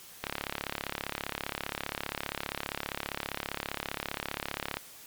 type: click train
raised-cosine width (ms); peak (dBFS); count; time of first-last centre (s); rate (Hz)
0.3; -15; 160; 0.24-4.77; 35.1
effects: white hiss -50 dBFS RMS until 5.06 s + MP3 96 kbps